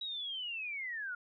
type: linear sweep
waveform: sine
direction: down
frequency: 3880 to 1396.9 Hz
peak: -37 dBFS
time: 0.01-1.15 s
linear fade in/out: 5 ms
effects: none